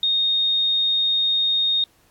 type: tone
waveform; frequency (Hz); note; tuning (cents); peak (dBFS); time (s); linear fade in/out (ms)
sine; 3700; A#7; -14; -17; 0.03-1.84; 2
effects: pink hiss -59 dBFS RMS until 2.1 s + AAC 64 kbps